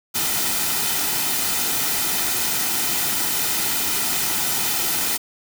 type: noise with comb filter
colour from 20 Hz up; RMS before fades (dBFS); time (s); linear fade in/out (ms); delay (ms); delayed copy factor
white; -22; 0.14-5.18; 20; 1.8; -0.5
effects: none